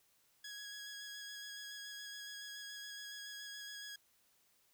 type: tone with vibrato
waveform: 15% pulse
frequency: 1661.2 Hz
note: G#6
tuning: in tune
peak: -40 dBFS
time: 0.44-3.96 s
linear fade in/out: 5 ms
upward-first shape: square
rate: 7.1 Hz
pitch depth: 12 cents each way
effects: white hiss -73 dBFS RMS until 4.73 s